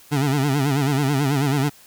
25% pulse tone with vibrato, 140 Hz, C#3, 18 cents sharp, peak -14 dBFS, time 0.11-1.7 s, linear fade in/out 20 ms, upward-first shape sine, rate 9.2 Hz, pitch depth 110 cents each way, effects white hiss -49 dBFS RMS until 1.86 s

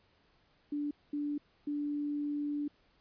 sine tone bursts at uneven times, 292.1 Hz, D4, 9 cents flat, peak -32 dBFS, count 3, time 0.72-0.91 / 1.13-1.38 / 1.67-2.68 s, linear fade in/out 5 ms, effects pink hiss -69 dBFS RMS until 3 s + resampled to 11025 Hz

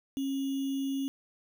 sine tone with sample-and-hold, 272.3 Hz, C#4, 31 cents flat, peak -29 dBFS, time 0.17-1.08 s, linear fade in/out 0 ms, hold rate 3150 Hz, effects none

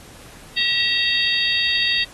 sine tone cluster, 1926 / 2700 / 3247 / 3721 / 4595 Hz, B6 / E7 / G#7 / A#7 / D8, -44 / +41 / -40 / -4 / -39 cents, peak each -24 / -23 / -26 / -21 / -25 dBFS, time 0.56-2.05 s, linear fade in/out 20 ms, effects pink hiss -44 dBFS RMS until 2.13 s + AAC 32 kbps

